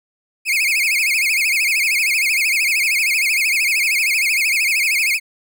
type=tone with vibrato; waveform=40% pulse; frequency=2349 Hz; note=D7; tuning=in tune; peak=-14 dBFS; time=0.45-5.2 s; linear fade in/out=50 ms; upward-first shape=sine; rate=13 Hz; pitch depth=190 cents each way; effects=none